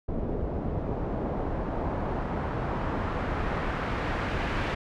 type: noise with low-pass filter sweep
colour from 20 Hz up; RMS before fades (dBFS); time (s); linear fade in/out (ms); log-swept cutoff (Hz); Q
pink; -30; 0.08-4.75; 10; 490 to 2300; 1
effects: none